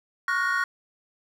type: chord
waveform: triangle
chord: Gb major seventh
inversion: second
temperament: equal with one note detuned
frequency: 1108.7 / 1423 / 1480 / 1864.7 Hz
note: Db6 / F6 / Gb6 / Bb6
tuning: 0 / +32 / 0 / 0 cents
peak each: -26 dBFS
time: 0.28-0.64 s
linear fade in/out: 2 ms
effects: tanh soft clip ceiling -12 dBFS